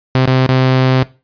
sawtooth tone with dropouts, 130 Hz, C3, 11 cents flat, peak -5 dBFS, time 0.15-1.03 s, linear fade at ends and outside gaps 0 ms, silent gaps 0.256-0.276 / 0.463-0.49 s, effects noise-tail reverb RT60 0.3 s tail -19 dB re dry + resampled to 11025 Hz

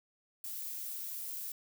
violet noise, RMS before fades -41 dBFS, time 0.44-1.52 s, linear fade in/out 2 ms, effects none

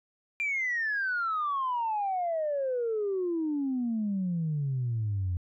sine exponential sweep, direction down, 2397 to 86.7 Hz, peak -26 dBFS, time 0.4-5.37 s, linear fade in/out 0 ms, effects tanh soft clip ceiling -23 dBFS

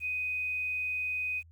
sine tone with quantisation, 2500 Hz, D#7, 8 cents sharp, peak -30 dBFS, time 0-1.43 s, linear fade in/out 50 ms, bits 10, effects added 82 Hz sine -53 dBFS peak until 1.51 s

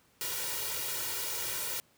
white noise with comb filter, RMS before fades -35 dBFS, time 0.21-1.8 s, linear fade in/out 0 ms, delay 2.1 ms, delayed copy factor +0.95, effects pink hiss -66 dBFS RMS until 1.97 s + high-pass 80 Hz 12 dB/octave

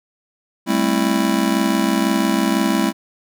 square chord, A minor seventh, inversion third, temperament just, 198 / 220 / 264 / 330 Hz, G3 / A3 / C4 / E4, +18 / 0 / +16 / +2 cents, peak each -22 dBFS, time 0.66-2.93 s, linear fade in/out 50 ms, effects none

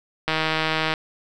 click train, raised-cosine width 0.3 ms, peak -6 dBFS, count 105, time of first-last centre 0.28-0.938 s, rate 158 Hz, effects none

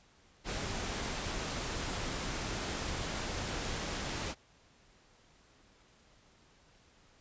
pink noise, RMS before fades -37 dBFS, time 0.44-4.35 s, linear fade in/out 50 ms, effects pink hiss -64 dBFS RMS until 7.2 s + resampled to 16000 Hz

